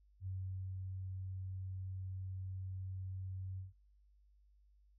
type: tone with ADSR envelope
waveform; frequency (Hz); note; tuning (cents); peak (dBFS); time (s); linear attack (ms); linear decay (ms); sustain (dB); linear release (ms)
sine; 94.1; F#2; +30; -39; 0.2-3.73; 66; 490; -2; 150
effects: noise-tail reverb RT60 0.5 s tail -24 dB re dry + added 50 Hz sine -65 dBFS peak until 4.98 s